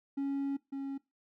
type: tone pair in turn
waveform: triangle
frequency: 277.2 / 274.2 Hz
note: C#4 / C#4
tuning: 0 / -19 cents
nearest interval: unison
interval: 19 cents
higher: first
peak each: -28 / -33 dBFS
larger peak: first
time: 0.17-0.57 / 0.72-0.98 s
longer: first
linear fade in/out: 10 ms
effects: noise-tail reverb RT60 0.2 s tail -20 dB re dry + tanh soft clip ceiling -25 dBFS